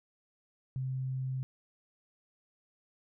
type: tone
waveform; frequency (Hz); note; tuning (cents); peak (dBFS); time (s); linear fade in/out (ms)
sine; 130.81; C3; 0; -32; 0.76-1.43; 0
effects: none